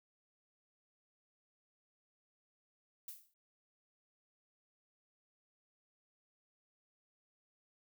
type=noise with exponential decay; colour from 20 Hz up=violet; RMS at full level=-44 dBFS; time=3.08-3.34 s; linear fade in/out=2 ms; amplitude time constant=56 ms; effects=none